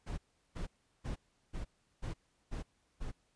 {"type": "noise bursts", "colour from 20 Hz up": "brown", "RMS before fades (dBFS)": -39, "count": 7, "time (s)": [0.06, 3.12], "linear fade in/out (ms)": 20, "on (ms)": 120, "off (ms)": 370, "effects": ["pink hiss -75 dBFS RMS until 3.35 s", "resampled to 22050 Hz"]}